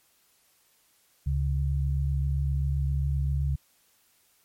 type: tone pair together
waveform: sine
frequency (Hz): 70.6 / 138.21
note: C#2 / C#3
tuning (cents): +32 / -5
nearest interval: octave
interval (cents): 1163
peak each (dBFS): -25 / -28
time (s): 1.26-3.56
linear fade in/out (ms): 10
effects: white hiss -65 dBFS RMS until 4.44 s + MP3 64 kbps